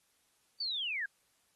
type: linear sweep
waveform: sine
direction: down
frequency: 4649 to 1561 Hz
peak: -33 dBFS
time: 0.6-1.06 s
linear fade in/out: 5 ms
effects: white hiss -73 dBFS RMS until 1.55 s + AAC 32 kbps